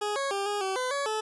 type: tone with pitch steps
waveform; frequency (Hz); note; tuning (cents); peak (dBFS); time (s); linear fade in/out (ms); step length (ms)
20% pulse; 416.3 / 551 / 397 / 411 / 382.3 / 507 / 563 / 433.6; G#4 / C#5 / G4 / G#4 / G4 / B4 / C#5 / A4; +4 / -11 / +22 / -18 / -43 / +45 / +27 / -25; -23; 0.01-1.21; 10; 150
effects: resampled to 24000 Hz